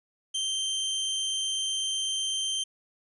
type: tone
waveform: sawtooth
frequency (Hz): 3136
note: G7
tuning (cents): 0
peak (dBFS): -24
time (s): 0.34-2.64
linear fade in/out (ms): 10
effects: resampled to 24000 Hz